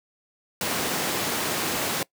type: high-pass noise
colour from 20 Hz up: pink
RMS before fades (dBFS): -27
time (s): 0.61-2.03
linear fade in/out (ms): 2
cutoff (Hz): 200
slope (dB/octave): 12
effects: noise-tail reverb RT60 0.1 s tail -22 dB re dry